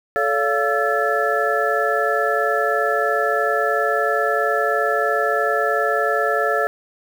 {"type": "tone cluster", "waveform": "sine", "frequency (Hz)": [435.5, 569, 692, 1335, 1730], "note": ["A4", "C#5", "F5", "E6", "A6"], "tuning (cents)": [-18, 45, -16, 22, -30], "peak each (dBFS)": -23, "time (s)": [0.16, 6.67], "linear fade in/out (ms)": 0, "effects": ["7-bit"]}